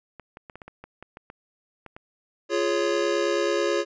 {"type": "clicks", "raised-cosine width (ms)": 0.5, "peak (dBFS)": -26, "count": 12, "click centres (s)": [0.197, 0.371, 0.498, 0.556, 0.618, 0.68, 0.84, 1.026, 1.171, 1.301, 1.863, 1.965]}
{"type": "chord", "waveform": "square", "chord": "Db major", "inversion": "first", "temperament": "just", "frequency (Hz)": [346.5, 415.8, 554.4], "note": ["F4", "Ab4", "Db5"], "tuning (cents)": [-14, 2, 0], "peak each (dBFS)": -27, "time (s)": [2.49, 3.85], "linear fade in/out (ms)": 50}
{"effects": ["resampled to 16000 Hz"]}